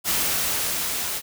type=noise with level ramp; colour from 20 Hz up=white; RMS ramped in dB=-22 to -28 dBFS; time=0.04-1.22 s; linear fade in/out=50 ms; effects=none